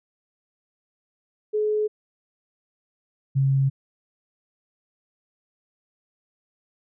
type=tone pair in turn; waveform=sine; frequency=425.2 / 135.8 Hz; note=G#4 / C#3; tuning=+41 / -35 cents; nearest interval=octave + minor sixth; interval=1976 cents; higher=first; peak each=-20 / -17 dBFS; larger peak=second; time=1.53-1.88 / 3.35-3.7 s; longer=neither; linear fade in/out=20 ms; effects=none